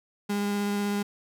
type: tone with vibrato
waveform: 35% pulse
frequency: 203.6 Hz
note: G#3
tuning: 34 cents flat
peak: -24 dBFS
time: 0.29-1.03 s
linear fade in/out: 10 ms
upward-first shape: sine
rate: 16 Hz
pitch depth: 9 cents each way
effects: none